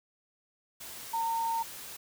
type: tone in noise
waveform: sine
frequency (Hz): 914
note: A#5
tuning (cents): -34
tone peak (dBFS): -28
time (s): 1.13-1.63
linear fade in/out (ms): 10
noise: white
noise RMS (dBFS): -44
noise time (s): 0.8-1.97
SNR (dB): +13
effects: none